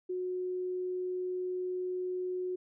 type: tone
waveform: sine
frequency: 365.3 Hz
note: F#4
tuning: 22 cents flat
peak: -32 dBFS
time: 0.09-2.56 s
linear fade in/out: 10 ms
effects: none